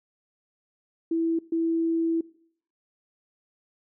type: tone bursts at uneven times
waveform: sine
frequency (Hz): 329.6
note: E4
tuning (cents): 0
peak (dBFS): -22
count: 2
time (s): 1.11-1.39 / 1.52-2.21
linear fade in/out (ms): 5
effects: noise-tail reverb RT60 0.6 s tail -21 dB re dry